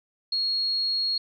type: tone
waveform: sine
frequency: 4300 Hz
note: C8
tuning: 47 cents sharp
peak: -23 dBFS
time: 0.32-1.18 s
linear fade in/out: 5 ms
effects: none